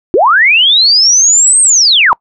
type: linear two-way sweep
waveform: sine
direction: up then down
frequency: 311.1 to 8540 to 856 Hz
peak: -4 dBFS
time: 0.14-2.13 s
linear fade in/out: 0 ms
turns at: 1.61 s
effects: noise-tail reverb RT60 0.1 s tail -25 dB re dry